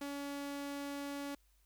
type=tone; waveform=sawtooth; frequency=283 Hz; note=C#4; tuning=36 cents sharp; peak=-36 dBFS; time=0.01-1.35 s; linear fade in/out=5 ms; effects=added 50 Hz sine -68 dBFS peak until 1.65 s + white hiss -75 dBFS RMS until 1.65 s